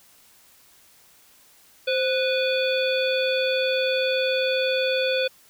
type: harmonic tone with a mistuned harmonic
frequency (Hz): 493.9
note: B4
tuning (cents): 0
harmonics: 1 / 3 / 5 / 7 / 9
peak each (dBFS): -22 / -31 / -28 / -29 / -35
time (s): 1.87-5.28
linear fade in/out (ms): 10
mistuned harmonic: 1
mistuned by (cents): +94
effects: white hiss -55 dBFS RMS until 5.49 s